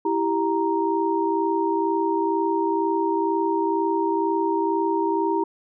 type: tone cluster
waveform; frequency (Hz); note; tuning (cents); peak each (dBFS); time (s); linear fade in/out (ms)
sine; 329.9 / 392 / 933; E4 / G4 / A#5; +1 / 0 / +1; -24; 0.05-5.44; 5
effects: none